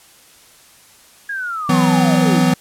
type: linear sweep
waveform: sine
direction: down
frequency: 1661.2 to 255.1 Hz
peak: -21 dBFS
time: 1.29-2.42 s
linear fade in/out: 5 ms
type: chord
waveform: square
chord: E suspended second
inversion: none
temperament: equal with one note detuned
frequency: 164.81 / 185 / 251.7 Hz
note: E3 / F#3 / B3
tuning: 0 / 0 / +33 cents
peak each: -17 / -18 / -16 dBFS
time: 1.69-2.54 s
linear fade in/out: 5 ms
effects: white hiss -47 dBFS RMS until 2.6 s + low-pass 12000 Hz 12 dB/octave